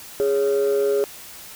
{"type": "tone pair together", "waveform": "sine", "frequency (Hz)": [412.8, 556.9], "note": ["G#4", "C#5"], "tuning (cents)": [-10, 8], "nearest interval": "perfect fourth", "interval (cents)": 518, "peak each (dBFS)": [-16, -22], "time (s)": [0.2, 1.04], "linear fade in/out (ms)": 0, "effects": ["tanh soft clip ceiling -14 dBFS", "white hiss -40 dBFS RMS until 1.55 s"]}